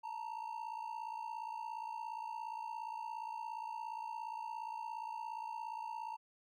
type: ring-modulated tone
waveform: triangle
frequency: 910 Hz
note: A#5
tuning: 42 cents flat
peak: -36 dBFS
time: 0.03-6.17 s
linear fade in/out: 20 ms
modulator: 28.6 Hz
effects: none